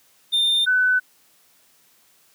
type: tone pair in turn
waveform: triangle / sine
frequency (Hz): 3611 / 1503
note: A7 / F#6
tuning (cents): +44 / +27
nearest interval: octave + minor third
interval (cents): 1517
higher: first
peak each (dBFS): -15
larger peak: neither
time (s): 0.32-0.66 / 0.66-1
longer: neither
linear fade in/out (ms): 20
effects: white hiss -58 dBFS RMS until 2.34 s + high-pass 100 Hz 12 dB/octave